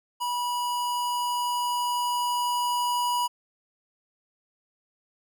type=tone with level ramp; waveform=square; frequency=974 Hz; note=B5; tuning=24 cents flat; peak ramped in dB=-27 to -24 dBFS; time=0.2-3.28 s; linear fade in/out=20 ms; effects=none